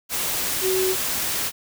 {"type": "tone in noise", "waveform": "sine", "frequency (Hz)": 375.5, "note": "F#4", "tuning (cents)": 26, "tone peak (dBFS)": -20, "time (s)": [0.61, 0.96], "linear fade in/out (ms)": 50, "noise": "white", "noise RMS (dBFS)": -25, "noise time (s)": [0.09, 1.52], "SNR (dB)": 2, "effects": []}